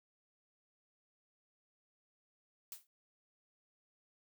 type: noise with exponential decay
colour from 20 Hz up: blue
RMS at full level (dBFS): -43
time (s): 2.72-2.87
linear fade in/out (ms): 1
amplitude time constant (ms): 32
effects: none